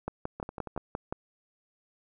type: two click trains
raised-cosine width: 1 ms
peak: -24 / -18 dBFS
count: 5 / 7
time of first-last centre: 0.4-0.764 / 0.08-1.125 s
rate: 11 / 5.74 Hz
effects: none